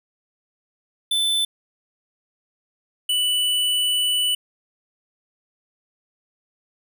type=tone pair in turn; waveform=square; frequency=3520 / 2970 Hz; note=A7 / F#7; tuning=0 / +6 cents; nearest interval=minor third; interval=294 cents; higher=first; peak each=-19 dBFS; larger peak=neither; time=1.11-1.45 / 3.09-4.35 s; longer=second; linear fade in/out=5 ms; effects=none